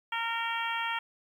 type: harmonic tone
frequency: 460.2 Hz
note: A#4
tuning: 22 cents flat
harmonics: 2 / 3 / 4 / 5 / 6 / 7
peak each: -34 / -36 / -37 / -38 / -39 / -39 dBFS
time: 0.12-0.99 s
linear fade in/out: 5 ms
effects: 10-bit